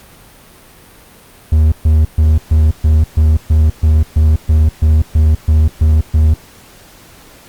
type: tone bursts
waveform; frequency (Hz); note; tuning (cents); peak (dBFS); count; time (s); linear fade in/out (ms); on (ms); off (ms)
triangle; 77.78; D#2; 0; -4; 15; 1.52-6.34; 5; 200; 130
effects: pink hiss -41 dBFS RMS until 7.48 s + Opus 48 kbps